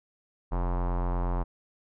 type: tone with low-pass filter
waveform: square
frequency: 44.2 Hz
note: F1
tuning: 22 cents sharp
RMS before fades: -28 dBFS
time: 0.51-1.44 s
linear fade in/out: 20 ms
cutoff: 980 Hz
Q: 2.9
effects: none